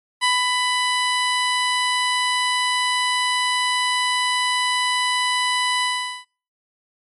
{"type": "tone with ADSR envelope", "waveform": "15% pulse", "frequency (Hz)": 995, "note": "B5", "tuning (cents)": 13, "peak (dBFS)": -9, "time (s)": [0.21, 6.25], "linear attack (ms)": 29, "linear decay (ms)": 200, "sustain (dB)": -3, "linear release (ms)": 420, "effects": ["noise-tail reverb RT60 0.4 s tail -26 dB re dry", "MP3 48 kbps"]}